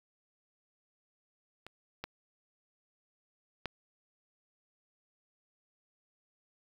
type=clicks; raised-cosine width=0.3 ms; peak=-30 / -22 / -19 dBFS; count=3; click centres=1.666 / 2.04 / 3.657 s; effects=8-bit